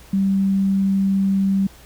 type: tone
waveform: sine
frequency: 194.6 Hz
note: G3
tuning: 12 cents flat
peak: -15 dBFS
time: 0.13-1.67 s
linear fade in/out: 5 ms
effects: added 60 Hz sine -45 dBFS peak until 1.85 s + pink hiss -47 dBFS RMS until 1.85 s